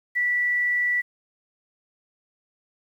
sine tone, 1959 Hz, B6, 15 cents flat, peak -20 dBFS, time 0.15-1.02 s, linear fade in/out 20 ms, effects 9-bit

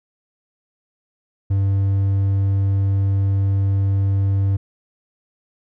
triangle tone, 98 Hz, G2, in tune, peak -13 dBFS, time 1.5-4.57 s, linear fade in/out 10 ms, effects none

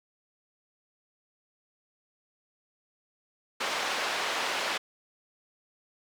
pink band-pass noise, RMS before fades -31 dBFS, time 3.6-4.78 s, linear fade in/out 10 ms, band 660 to 4600 Hz, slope 12 dB/octave, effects none

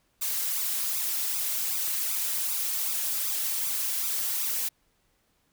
blue noise with flanger, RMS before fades -29 dBFS, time 0.21-4.69 s, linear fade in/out 10 ms, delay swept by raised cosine 0.81 to 3.81 ms, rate 2.6 Hz, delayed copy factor +1, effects pink hiss -70 dBFS RMS until 5.52 s

